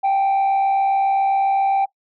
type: tone with frequency modulation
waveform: sine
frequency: 784 Hz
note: G5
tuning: in tune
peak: -12 dBFS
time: 0.03-1.86 s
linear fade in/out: 20 ms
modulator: 67.5 Hz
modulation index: 0.26
effects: noise-tail reverb RT60 0.1 s tail -20 dB re dry + tanh soft clip ceiling -14 dBFS

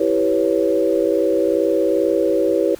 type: chord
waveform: sine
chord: C# half-diminished seventh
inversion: first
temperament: equal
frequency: 329.6 / 392 / 493.9 / 554.4 Hz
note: E4 / G4 / B4 / C#5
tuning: 0 / 0 / 0 / 0 cents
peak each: -20 dBFS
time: 0-2.75 s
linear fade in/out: 5 ms
effects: pink hiss -43 dBFS RMS until 2.79 s

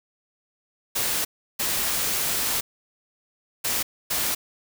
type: noise bursts at uneven times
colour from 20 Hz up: white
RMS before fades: -25 dBFS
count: 4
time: 0.95-1.25 / 1.59-2.61 / 3.64-3.83 / 4.1-4.35 s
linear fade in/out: 10 ms
effects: none

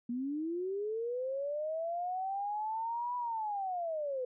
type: linear two-way sweep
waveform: sine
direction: up then down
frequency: 233.1 to 987.8 to 492.7 Hz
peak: -33 dBFS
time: 0.09-4.25 s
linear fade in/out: 5 ms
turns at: 3.16 s
effects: none

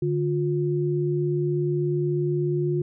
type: tone pair together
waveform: sine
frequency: 147.24 / 355.5 Hz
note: D3 / F4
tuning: +5 / +31 cents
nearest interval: octave + minor third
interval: 1526 cents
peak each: -24 dBFS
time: 0.02-2.82 s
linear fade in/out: 5 ms
effects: none

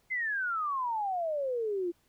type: exponential sweep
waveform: sine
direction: down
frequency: 2100 to 336.1 Hz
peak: -29 dBFS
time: 0.1-1.92 s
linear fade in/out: 20 ms
effects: pink hiss -70 dBFS RMS until 2.08 s

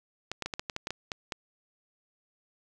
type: clicks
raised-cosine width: 0.2 ms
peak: -16 dBFS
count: 11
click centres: 0.316 / 0.423 / 0.46 / 0.538 / 0.595 / 0.698 / 0.764 / 0.871 / 0.906 / 1.118 / 1.322 s
effects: none

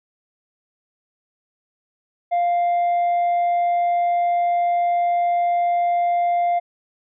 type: tone with tanh clipping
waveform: triangle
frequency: 698.5 Hz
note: F5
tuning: in tune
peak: -17 dBFS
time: 2.31-6.6 s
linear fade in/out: 20 ms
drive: 7 dB
effects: none

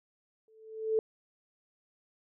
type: tone with exponential growth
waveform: sine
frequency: 440 Hz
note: A4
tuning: in tune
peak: -22 dBFS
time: 0.48-0.99 s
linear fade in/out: 1 ms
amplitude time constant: 110 ms
effects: none

